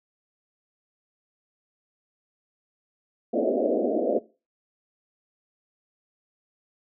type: band-pass noise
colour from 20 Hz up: white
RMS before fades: -24 dBFS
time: 3.33-4.19 s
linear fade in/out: 10 ms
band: 220 to 670 Hz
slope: 96 dB/octave
effects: noise-tail reverb RT60 0.3 s tail -18 dB re dry